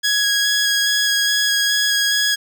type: tone with vibrato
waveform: 15% pulse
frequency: 1661.2 Hz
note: G#6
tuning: in tune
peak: -9 dBFS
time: 0.03-2.36 s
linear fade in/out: 20 ms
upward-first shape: square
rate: 2.4 Hz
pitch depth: 9 cents each way
effects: none